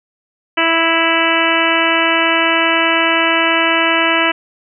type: harmonic tone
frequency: 329.6 Hz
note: E4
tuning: in tune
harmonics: 1 / 2 / 3 / 4 / 5 / 6 / 7 / 8 / 9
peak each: -20 / -20 / -20 / -20 / -20 / -20 / -20 / -20 / -20 dBFS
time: 0.57-4.32 s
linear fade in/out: 10 ms
effects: none